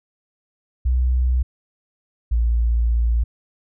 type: tone pair in turn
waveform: sine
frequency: 62.7 / 57.79 Hz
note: B1 / A#1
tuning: +27 / -14 cents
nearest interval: minor second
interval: 141 cents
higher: first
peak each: -15 dBFS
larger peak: neither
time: 0.85-1.43 / 2.31-3.24 s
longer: second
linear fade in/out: 10 ms
effects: none